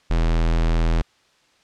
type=tone; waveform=square; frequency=41.2 Hz; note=E1; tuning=in tune; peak=-17 dBFS; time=0.1-1.02 s; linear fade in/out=10 ms; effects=white hiss -59 dBFS RMS until 1.63 s + low-pass 5000 Hz 12 dB/octave